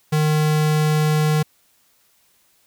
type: tone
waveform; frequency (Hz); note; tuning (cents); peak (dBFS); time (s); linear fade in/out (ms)
square; 153.2; D#3; -27; -16; 0.12-1.43; 10
effects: white hiss -60 dBFS RMS until 2.66 s